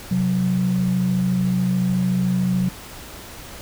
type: tone pair together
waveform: sine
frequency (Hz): 130 / 183.72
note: C3 / F#3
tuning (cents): -11 / -12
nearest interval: tritone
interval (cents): 599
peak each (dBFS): -23 / -17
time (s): 0.11-2.69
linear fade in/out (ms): 5
effects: tanh soft clip ceiling -11 dBFS + pink hiss -38 dBFS RMS until 3.61 s